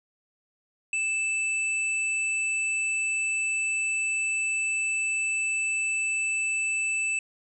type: tone pair together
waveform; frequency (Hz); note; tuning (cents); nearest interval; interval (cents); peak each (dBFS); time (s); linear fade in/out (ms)
sine; 2637 / 7902; E7 / B8; 0 / 0; octave + perfect fifth; 1900; -25 / -33; 0.93-7.19; 2
effects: none